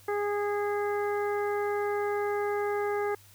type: harmonic tone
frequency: 411.1 Hz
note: G#4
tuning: 18 cents flat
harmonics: 1 / 2 / 3 / 4 / 5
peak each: -28 / -34 / -38 / -40 / -42 dBFS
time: 0.08-3.15 s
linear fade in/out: 5 ms
effects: added 99 Hz sine -57 dBFS peak until 3.34 s + white hiss -57 dBFS RMS until 3.34 s